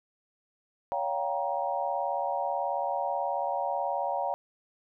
sine chord, G half-diminished seventh, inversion second, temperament just, 564.5 / 705.6 / 784 / 940.8 Hz, Db5 / F5 / G5 / Bb5, +31 / +18 / 0 / +16 cents, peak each -33 dBFS, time 0.92-4.34 s, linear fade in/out 0 ms, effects none

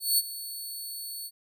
10% pulse tone with ADSR envelope, 4435 Hz, C#8, in tune, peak -13 dBFS, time 0-1.31 s, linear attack 180 ms, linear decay 36 ms, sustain -16 dB, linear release 52 ms, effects none

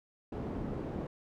white low-pass noise, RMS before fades -38 dBFS, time 0.32-1.07 s, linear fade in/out 5 ms, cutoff 350 Hz, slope 12 dB/octave, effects none

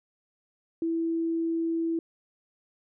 sine tone, 330 Hz, E4, 2 cents sharp, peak -25 dBFS, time 0.82-1.99 s, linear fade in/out 2 ms, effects none

